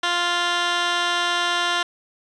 15% pulse tone with band-pass filter, 349.2 Hz, F4, in tune, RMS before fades -22 dBFS, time 0.03-1.83 s, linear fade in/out 5 ms, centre 2600 Hz, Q 1.2, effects resampled to 22050 Hz

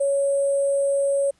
sine tone with sample-and-hold, 557 Hz, C#5, 8 cents sharp, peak -18 dBFS, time 0-1.31 s, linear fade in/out 10 ms, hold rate 8820 Hz, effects pink hiss -63 dBFS RMS until 1.39 s + resampled to 24000 Hz

